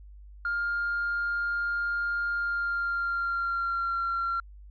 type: tone with pitch glide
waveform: sine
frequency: 1406 to 1371.5 Hz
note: F6 to F6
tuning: +11 to -32 cents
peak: -25 dBFS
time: 0.45-4.4 s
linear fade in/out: 2 ms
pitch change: -43 cents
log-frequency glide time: 2.31-4.01 s
effects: tanh soft clip ceiling -23 dBFS + added 50 Hz sine -45 dBFS peak until 4.7 s